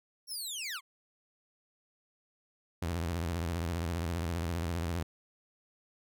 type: linear sweep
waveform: 20% pulse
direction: down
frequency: 5620 to 987.8 Hz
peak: -31 dBFS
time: 0.27-0.81 s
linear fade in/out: 50 ms
type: tone with vibrato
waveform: sawtooth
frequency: 84.5 Hz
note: E2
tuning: 43 cents sharp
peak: -28 dBFS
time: 2.82-5.03 s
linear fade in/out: 5 ms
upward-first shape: square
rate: 15 Hz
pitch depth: 100 cents each way
effects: none